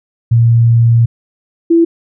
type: tone pair in turn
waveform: sine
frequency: 116.54 / 334.2 Hz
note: A#2 / E4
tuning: 0 / +24 cents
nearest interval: octave + tritone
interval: 1824 cents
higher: second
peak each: -5 dBFS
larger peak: neither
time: 0.31-1.06 / 1.7-1.85 s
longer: first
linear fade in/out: 10 ms
effects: none